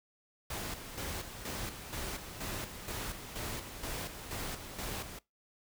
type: noise with tremolo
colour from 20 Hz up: pink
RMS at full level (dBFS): -39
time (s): 0.5-5.19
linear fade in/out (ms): 5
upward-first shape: square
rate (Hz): 2.1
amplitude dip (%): 55
effects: noise-tail reverb RT60 0.2 s tail -22 dB re dry